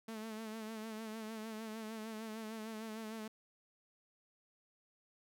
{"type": "tone with vibrato", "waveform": "sawtooth", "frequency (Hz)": 220, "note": "A3", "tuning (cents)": 0, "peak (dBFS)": -39, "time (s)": [0.08, 3.28], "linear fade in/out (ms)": 5, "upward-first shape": "sine", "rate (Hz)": 6.6, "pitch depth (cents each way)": 46, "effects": []}